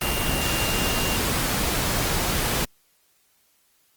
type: tone in noise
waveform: sine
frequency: 2794 Hz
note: F7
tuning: in tune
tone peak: -30 dBFS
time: 0.01-1.17 s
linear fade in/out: 5 ms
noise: pink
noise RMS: -24 dBFS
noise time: 0.01-2.65 s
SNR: -9 dB
effects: white hiss -64 dBFS RMS until 3.96 s + Opus 32 kbps